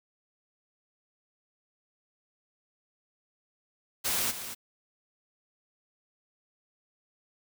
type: noise with echo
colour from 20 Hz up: white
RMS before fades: -29 dBFS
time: 4.04-4.32 s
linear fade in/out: 20 ms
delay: 230 ms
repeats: 1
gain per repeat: -10 dB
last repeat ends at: 4.55 s
effects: none